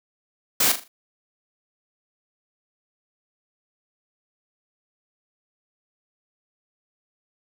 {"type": "noise with echo", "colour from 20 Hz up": "white", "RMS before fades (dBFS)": -19, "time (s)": [0.6, 0.72], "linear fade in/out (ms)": 5, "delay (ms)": 40, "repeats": 4, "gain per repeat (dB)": -9, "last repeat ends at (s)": 0.88, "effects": []}